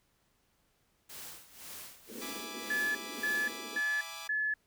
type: noise with tremolo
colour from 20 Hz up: white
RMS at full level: -45 dBFS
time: 1.09-3.58 s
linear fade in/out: 10 ms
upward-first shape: sine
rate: 1.9 Hz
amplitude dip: 80%
type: band-pass noise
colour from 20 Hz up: pink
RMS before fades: -47 dBFS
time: 2.07-3.81 s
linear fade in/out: 50 ms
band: 210 to 520 Hz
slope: 96 dB/octave
type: chord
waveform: 10% pulse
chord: E dominant seventh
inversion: none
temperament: equal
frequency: 659.3 / 830.6 / 987.8 / 1174.7 Hz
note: E5 / G#5 / B5 / D6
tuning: 0 / 0 / 0 / 0 cents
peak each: -42 / -39 / -42 / -36 dBFS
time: 2.21-4.28 s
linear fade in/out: 10 ms
type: tone bursts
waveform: sine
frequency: 1718 Hz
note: A6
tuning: 42 cents flat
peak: -29 dBFS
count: 4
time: 2.7-4.54 s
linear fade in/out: 5 ms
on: 250 ms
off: 280 ms
effects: pink hiss -73 dBFS RMS until 4.66 s